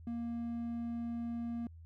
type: tone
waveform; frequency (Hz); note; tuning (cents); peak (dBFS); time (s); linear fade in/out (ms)
triangle; 234.2; A#3; +8; -34; 0.07-1.67; 2
effects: added 82 Hz sine -50 dBFS peak until 1.85 s